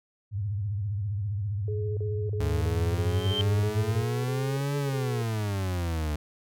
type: tone with vibrato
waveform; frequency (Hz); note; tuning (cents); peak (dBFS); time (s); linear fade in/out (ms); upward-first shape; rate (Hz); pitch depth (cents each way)
sine; 101.7; G#2; -36; -27; 0.31-4.06; 50; sine; 15; 130
type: tone bursts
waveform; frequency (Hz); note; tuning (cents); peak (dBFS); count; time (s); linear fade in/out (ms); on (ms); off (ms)
sine; 422.4; G#4; +29; -33; 11; 1.68-5.22; 2; 290; 35
type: exponential two-way sweep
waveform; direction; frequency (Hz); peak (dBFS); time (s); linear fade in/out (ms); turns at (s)
40% pulse; up then down; 73.42 to 144.9 to 73.42; -26; 2.4-6.16; 5; 4.77
type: tone with exponential growth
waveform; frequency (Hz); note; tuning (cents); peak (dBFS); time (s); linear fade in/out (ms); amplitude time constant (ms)
sine; 3136; G7; 0; -24; 2.95-3.41; 0; 100
effects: none